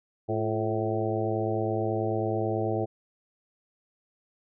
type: harmonic tone with a mistuned harmonic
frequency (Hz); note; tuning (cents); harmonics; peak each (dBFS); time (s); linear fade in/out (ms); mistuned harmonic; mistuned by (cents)
109.2; A2; -13; 1 / 2 / 3 / 4 / 5 / 6 / 7; -31 / -37 / -31 / -32 / -35 / -34 / -35; 0.28-2.86; 20; 3; +66
effects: none